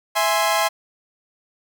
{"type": "chord", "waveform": "sawtooth", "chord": "E augmented", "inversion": "none", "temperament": "equal", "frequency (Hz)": [659.3, 830.6, 1046.5], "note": ["E5", "G#5", "B#5"], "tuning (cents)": [0, 0, 0], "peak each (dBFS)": -18, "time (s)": [0.15, 0.69], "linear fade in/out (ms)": 20, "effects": []}